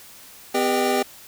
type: tone cluster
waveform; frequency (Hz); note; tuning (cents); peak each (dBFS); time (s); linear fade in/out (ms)
square; 252.8 / 399.1 / 486.8 / 610 / 783; B3 / G4 / B4 / D#5 / G5; +41 / +31 / -25 / -34 / -2; -27 / -24 / -29 / -28 / -25; 0.54-1.03; 10
effects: white hiss -45 dBFS RMS until 1.27 s